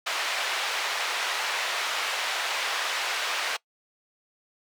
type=band-pass noise; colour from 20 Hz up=white; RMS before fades=-29 dBFS; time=0.06-3.57 s; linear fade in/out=10 ms; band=610 to 3200 Hz; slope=12 dB/octave; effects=noise-tail reverb RT60 0.1 s tail -22 dB re dry + high-pass 400 Hz 12 dB/octave